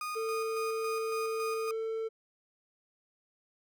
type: tone with tremolo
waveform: 35% pulse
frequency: 1232 Hz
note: D#6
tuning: 17 cents flat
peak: -33 dBFS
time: 0.01-1.71 s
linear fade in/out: 2 ms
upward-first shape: square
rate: 3.6 Hz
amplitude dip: 35%
type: tone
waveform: triangle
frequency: 446.6 Hz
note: A4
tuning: 26 cents sharp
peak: -30 dBFS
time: 0.15-2.09 s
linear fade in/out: 20 ms
effects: none